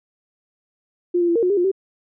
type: tone with pitch steps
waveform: sine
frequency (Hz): 352.5 / 346 / 339.7 / 462.4 / 361.9 / 404.7 / 353.3 / 385.6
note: F4 / F4 / F4 / A#4 / F#4 / G#4 / F4 / G4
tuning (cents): +16 / -16 / -48 / -14 / -38 / -45 / +20 / -28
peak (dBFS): -15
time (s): 1.14-1.716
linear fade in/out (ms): 10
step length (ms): 72
effects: none